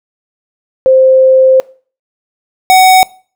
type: tone pair in turn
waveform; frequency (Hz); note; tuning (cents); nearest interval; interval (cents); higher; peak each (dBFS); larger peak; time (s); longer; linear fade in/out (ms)
sine / square; 523.3 / 748.4; C5 / F#5; 0 / +20; tritone; 620; second; -3; neither; 0.86-1.6 / 2.7-3.03; first; 0
effects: noise-tail reverb RT60 0.4 s tail -22 dB re dry